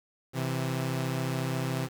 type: tone pair together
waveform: sawtooth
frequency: 130.8 / 164.8 Hz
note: C3 / E3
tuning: 0 / 0 cents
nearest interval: major third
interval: 400 cents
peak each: -26 / -30 dBFS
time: 0.33-1.89 s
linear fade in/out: 50 ms
effects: 8-bit